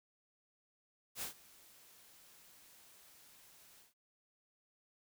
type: noise with ADSR envelope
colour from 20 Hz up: white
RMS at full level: -40 dBFS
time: 1.15-3.94 s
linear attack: 71 ms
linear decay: 110 ms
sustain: -22 dB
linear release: 140 ms
effects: none